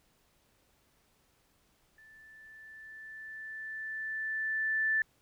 sine tone with level ramp, 1760 Hz, A6, in tune, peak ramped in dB -55 to -25 dBFS, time 1.98-5.02 s, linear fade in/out 2 ms, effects pink hiss -70 dBFS RMS until 5.21 s

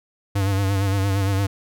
square tone with vibrato, 98 Hz, G2, in tune, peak -19 dBFS, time 0.35-1.47 s, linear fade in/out 10 ms, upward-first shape sine, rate 8.7 Hz, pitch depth 49 cents each way, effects none

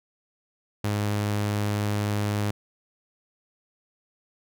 sawtooth tone, 103.7 Hz, G#2, 2 cents flat, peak -20 dBFS, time 0.84-2.51 s, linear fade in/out 5 ms, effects none

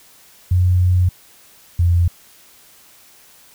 sine tone pair in turn, 90.4 / 86.52 Hz, F#2 / F2, -40 / -16 cents, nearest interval minor second, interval 76 cents, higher first, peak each -11 dBFS, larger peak neither, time 0.51-1.09 / 1.79-2.08 s, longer first, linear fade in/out 5 ms, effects white hiss -48 dBFS RMS until 3.54 s

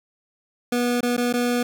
25% pulse tone with dropouts, 243.1 Hz, B3, 27 cents flat, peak -16 dBFS, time 0.72-1.63 s, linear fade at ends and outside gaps 5 ms, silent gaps 1.008-1.029 / 1.167-1.177 / 1.328-1.337 s, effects none

